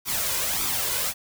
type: noise with flanger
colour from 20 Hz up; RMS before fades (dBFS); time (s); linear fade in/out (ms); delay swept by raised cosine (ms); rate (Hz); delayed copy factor
white; -26; 0.05-1.14; 50; 0.84 to 2.04; 1.7; +0.6
effects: none